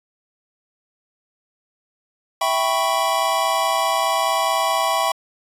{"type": "chord", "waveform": "square", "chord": "C# half-diminished seventh", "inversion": "first", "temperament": "equal", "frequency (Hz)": [659.3, 784, 987.8, 1108.7], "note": ["E5", "G5", "B5", "C#6"], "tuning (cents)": [0, 0, 0, 0], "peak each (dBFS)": -24, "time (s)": [2.41, 5.12], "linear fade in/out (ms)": 5, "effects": ["resampled to 32000 Hz"]}